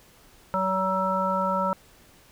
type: harmonic tone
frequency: 189.2 Hz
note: F#3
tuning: 39 cents sharp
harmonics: 1 / 3 / 5 / 7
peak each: -30 / -28 / -27 / -27 dBFS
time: 0.54-1.73 s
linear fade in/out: 0 ms
effects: pink hiss -55 dBFS RMS until 2.31 s